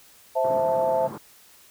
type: chord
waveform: sine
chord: A minor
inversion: first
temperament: equal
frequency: 523.3 / 659.3 / 880 Hz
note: C5 / E5 / A5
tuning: 0 / 0 / 0 cents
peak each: -24 / -23 / -26 dBFS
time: 0.35-1.08 s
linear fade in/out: 20 ms
type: band-pass noise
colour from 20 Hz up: pink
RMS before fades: -37 dBFS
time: 0.44-1.18 s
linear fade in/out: 5 ms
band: 130 to 1200 Hz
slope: 24 dB/octave
effects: white hiss -53 dBFS RMS until 1.7 s